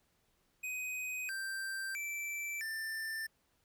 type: tone with pitch steps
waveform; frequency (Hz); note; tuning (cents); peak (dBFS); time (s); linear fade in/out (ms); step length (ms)
square; 2508 / 1570 / 2331 / 1781; D#7 / G6 / D7 / A6; +13 / +2 / -14 / +21; -38; 0.63-3.27; 10; 660
effects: pink hiss -75 dBFS RMS until 3.64 s